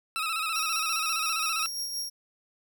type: tone with vibrato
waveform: 20% pulse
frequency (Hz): 1295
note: E6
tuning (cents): -31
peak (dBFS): -23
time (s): 0.16-1.66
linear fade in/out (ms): 0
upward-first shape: square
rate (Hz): 15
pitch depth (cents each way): 48
type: tone with tremolo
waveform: sawtooth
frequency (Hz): 5588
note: F8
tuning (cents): 0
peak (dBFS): -27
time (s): 0.54-2.1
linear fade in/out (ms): 20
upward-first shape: sine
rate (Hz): 5.7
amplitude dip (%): 40
effects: none